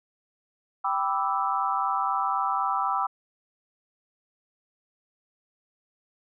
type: chord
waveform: sine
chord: E minor seventh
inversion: first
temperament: equal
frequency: 784 / 987.8 / 1174.7 / 1318.5 Hz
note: G5 / B5 / D6 / E6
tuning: 0 / 0 / 0 / 0 cents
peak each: -29 dBFS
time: 0.84-3.07 s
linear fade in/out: 10 ms
effects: none